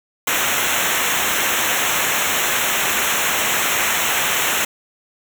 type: noise with comb filter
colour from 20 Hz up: pink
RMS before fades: -19 dBFS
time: 0.27-4.65 s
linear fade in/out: 5 ms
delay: 0.21 ms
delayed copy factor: -1
effects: none